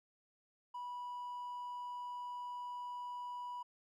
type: tone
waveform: triangle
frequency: 980 Hz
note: B5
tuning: 14 cents flat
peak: -39 dBFS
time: 0.74-3.63 s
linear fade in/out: 10 ms
effects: tanh soft clip ceiling -36 dBFS